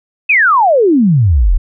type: exponential sweep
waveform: sine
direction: down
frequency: 2642 to 34.68 Hz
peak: -6 dBFS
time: 0.29-1.58 s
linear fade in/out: 10 ms
effects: none